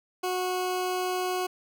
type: tone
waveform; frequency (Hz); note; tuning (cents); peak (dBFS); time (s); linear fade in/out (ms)
20% pulse; 366.2; F#4; -18; -22; 0.23-1.47; 10
effects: none